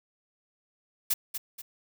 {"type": "noise with echo", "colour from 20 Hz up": "blue", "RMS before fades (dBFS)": -25, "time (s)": [1.1, 1.14], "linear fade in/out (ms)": 10, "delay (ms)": 240, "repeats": 2, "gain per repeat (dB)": -8, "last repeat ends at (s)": 1.62, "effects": []}